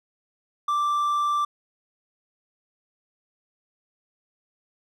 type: tone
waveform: triangle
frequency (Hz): 1174.7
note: D6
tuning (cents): 0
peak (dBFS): -19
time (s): 0.68-1.45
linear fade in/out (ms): 5
effects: none